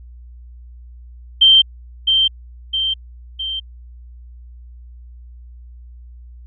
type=tone with echo; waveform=sine; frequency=3136 Hz; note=G7; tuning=in tune; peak=-6 dBFS; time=1.41-1.62 s; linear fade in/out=10 ms; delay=660 ms; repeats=3; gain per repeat=-5 dB; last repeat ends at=3.6 s; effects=added 60 Hz sine -36 dBFS peak until 6.46 s